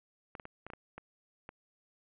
clicks, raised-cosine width 0.5 ms, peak -29 dBFS, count 8, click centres 0.352 / 0.398 / 0.454 / 0.666 / 0.702 / 0.735 / 0.98 / 1.491 s, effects resampled to 8000 Hz + 10-bit

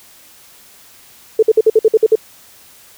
sine tone bursts, 440 Hz, A4, in tune, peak -5 dBFS, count 9, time 1.39-2.155 s, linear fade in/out 5 ms, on 37 ms, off 54 ms, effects white hiss -44 dBFS RMS until 2.97 s

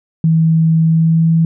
sine tone with pitch glide, 161.8 to 163.77 Hz, E3 to E3, -32 to -11 cents, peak -8 dBFS, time 0.24-1.45 s, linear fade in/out 2 ms, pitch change +21 cents, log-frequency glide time 0.83-1.3 s, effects none

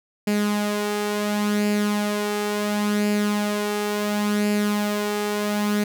sawtooth tone with flanger, 207.7 Hz, G#3, in tune, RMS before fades -23 dBFS, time 0.27-5.84 s, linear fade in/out 5 ms, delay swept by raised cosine 0.41 to 2.31 ms, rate 0.71 Hz, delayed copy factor +0.5, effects none

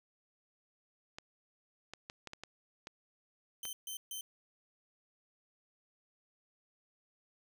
clicks, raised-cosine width 0.2 ms, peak -27 dBFS, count 8, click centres 1.185 / 1.936 / 2.099 / 2.273 / 2.334 / 2.436 / 2.871 / 3.653 s
10% pulse tone bursts, 3091 Hz, G7, 25 cents flat, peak -32 dBFS, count 3, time 3.63-4.21 s, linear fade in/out 2 ms, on 100 ms, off 140 ms
effects none

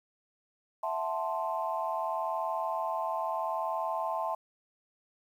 sine chord, F# half-diminished seventh, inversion third, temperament equal, 659.3 / 740 / 880 / 1046.5 Hz, E5 / F#5 / A5 / C6, 0 / 0 / 0 / 0 cents, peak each -34 / -39 / -34 / -35 dBFS, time 0.83-4.35 s, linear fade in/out 5 ms, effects tanh soft clip ceiling -19 dBFS + 10-bit

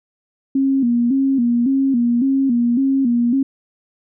sine tone with vibrato, 253.8 Hz, B3, 47 cents sharp, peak -13 dBFS, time 0.55-3.43 s, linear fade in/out 5 ms, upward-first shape square, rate 1.8 Hz, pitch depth 110 cents each way, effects none

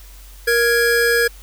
square tone pair together, 470 / 1662.8 Hz, A#4 / G#6, +14 / +2 cents, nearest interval octave + minor seventh, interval 2188 cents, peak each -17 dBFS, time 0.47-1.28 s, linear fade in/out 10 ms, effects added 47 Hz sine -38 dBFS peak until 1.42 s + white hiss -46 dBFS RMS until 1.42 s

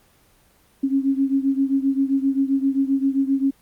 sine beating tone pair, 270 / 277.6 Hz, C#4 / C#4, -45 / +3 cents, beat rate 7.6 Hz, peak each -19 / -22 dBFS, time 0.83-3.51 s, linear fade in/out 10 ms, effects pink hiss -57 dBFS RMS until 3.61 s + Opus 24 kbps

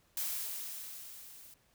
blue noise with level ramp, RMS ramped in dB -35 to -55 dBFS, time 0.17-1.54 s, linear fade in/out 2 ms, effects pink hiss -70 dBFS RMS until 1.74 s

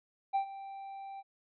triangle tone with ADSR envelope, 784 Hz, G5, in tune, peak -23 dBFS, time 0.33-1.23 s, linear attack 24 ms, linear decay 96 ms, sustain -17 dB, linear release 37 ms, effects tanh soft clip ceiling -21 dBFS + resampled to 11025 Hz

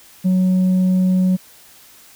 sine tone with tanh clipping, 185 Hz, F#3, in tune, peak -13 dBFS, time 0.24-1.37 s, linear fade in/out 20 ms, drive 2 dB, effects white hiss -46 dBFS RMS until 2.15 s

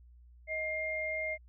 sine tone pair together, 629 / 2116 Hz, D#5 / C7, +19 / +19 cents, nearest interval octave + major sixth, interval 2100 cents, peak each -37 / -34 dBFS, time 0.47-1.38 s, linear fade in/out 50 ms, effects added 60 Hz sine -54 dBFS peak until 1.48 s

